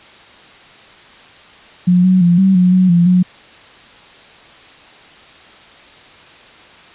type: tone with pitch steps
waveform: sine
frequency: 179.1 / 185.3 / 173.7 / 191.5 / 181 / 184.7 / 172.6 / 181.3 Hz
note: F3 / F#3 / F3 / G3 / F#3 / F#3 / F3 / F#3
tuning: +44 / +3 / -9 / -40 / -38 / -3 / -20 / -35 cents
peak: -7 dBFS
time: 1.87-3.23 s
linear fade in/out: 10 ms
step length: 170 ms
effects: white hiss -41 dBFS RMS until 6.94 s + resampled to 8000 Hz